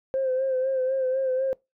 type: tone with vibrato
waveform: sine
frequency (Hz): 523.3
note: C5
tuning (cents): 0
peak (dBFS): -21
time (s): 0.14-1.53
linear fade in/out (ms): 0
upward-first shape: sine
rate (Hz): 4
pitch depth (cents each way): 42
effects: noise-tail reverb RT60 0.2 s tail -23 dB re dry + tanh soft clip ceiling -18 dBFS